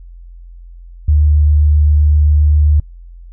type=tone with vibrato; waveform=sine; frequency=74.8 Hz; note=D2; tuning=32 cents sharp; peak=-7 dBFS; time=1.08-2.8 s; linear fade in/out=5 ms; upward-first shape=sine; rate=7.6 Hz; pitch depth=8 cents each way; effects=noise-tail reverb RT60 0.1 s tail -21 dB re dry + added 43 Hz sine -32 dBFS peak until 3.32 s